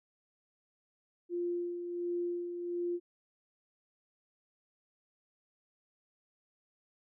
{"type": "tone with tremolo", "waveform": "sine", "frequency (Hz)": 349.2, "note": "F4", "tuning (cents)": 0, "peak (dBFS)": -31, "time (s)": [1.29, 3], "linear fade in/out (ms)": 50, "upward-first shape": "sine", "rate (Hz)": 1.4, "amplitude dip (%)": 50, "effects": []}